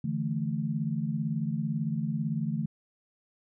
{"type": "chord", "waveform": "sine", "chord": "D suspended second", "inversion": "none", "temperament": "equal", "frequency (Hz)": [146.83, 164.81, 220], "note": ["D3", "E3", "A3"], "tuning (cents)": [0, 0, 0], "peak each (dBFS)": -32, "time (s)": [0.04, 2.66], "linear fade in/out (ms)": 5, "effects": []}